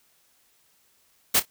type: noise with echo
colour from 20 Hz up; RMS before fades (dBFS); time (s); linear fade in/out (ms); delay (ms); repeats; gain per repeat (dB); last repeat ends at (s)
white; -19; 1.34-1.4; 10; 28; 2; -15; 1.456
effects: white hiss -64 dBFS RMS until 1.5 s